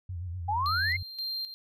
sine tone with vibrato, 88.3 Hz, F2, 20 cents sharp, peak -33 dBFS, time 0.09-1.03 s, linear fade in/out 5 ms, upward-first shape sine, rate 8.1 Hz, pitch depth 92 cents each way
sine exponential sweep, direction up, 790 to 2180 Hz, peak -26 dBFS, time 0.48-0.97 s, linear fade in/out 10 ms
triangle tone with tremolo, 4177 Hz, C8, 4 cents flat, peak -30 dBFS, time 0.66-1.54 s, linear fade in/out 0 ms, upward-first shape square, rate 1.9 Hz, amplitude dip 65%
effects none

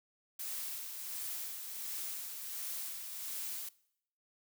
blue noise with tremolo, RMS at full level -40 dBFS, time 0.39-3.69 s, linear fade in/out 5 ms, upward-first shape sine, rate 1.4 Hz, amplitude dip 40%, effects noise-tail reverb RT60 0.7 s tail -21 dB re dry

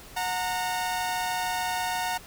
sawtooth tone pair together, 730 / 919.1 Hz, F#5 / A#5, -24 / -25 cents, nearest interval major third, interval 399 cents, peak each -26 dBFS, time 0.16-2.18 s, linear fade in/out 10 ms, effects pink hiss -47 dBFS RMS until 2.26 s

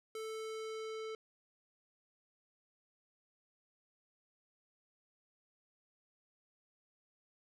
square tone with low-pass filter sweep, 440 Hz, A4, in tune, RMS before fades -43 dBFS, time 0.15-1.15 s, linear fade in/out 2 ms, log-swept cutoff 12000 to 4600 Hz, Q 0.81, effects none

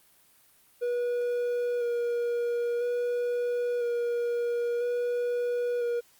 triangle tone with vibrato, 480.5 Hz, B4, 48 cents flat, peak -24 dBFS, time 0.81-6.01 s, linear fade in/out 20 ms, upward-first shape square, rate 0.5 Hz, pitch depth 15 cents each way, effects white hiss -61 dBFS RMS until 6.19 s + Opus 32 kbps

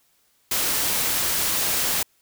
white noise, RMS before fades -23 dBFS, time 0.51-2.03 s, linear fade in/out 5 ms, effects white hiss -64 dBFS RMS until 2.21 s

